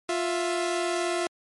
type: tone pair together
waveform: sawtooth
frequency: 351.3 / 663.2 Hz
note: F4 / E5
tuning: +10 / +10 cents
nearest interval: major seventh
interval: 1100 cents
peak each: -23 / -26 dBFS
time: 0.09-1.27 s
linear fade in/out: 2 ms
effects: MP3 48 kbps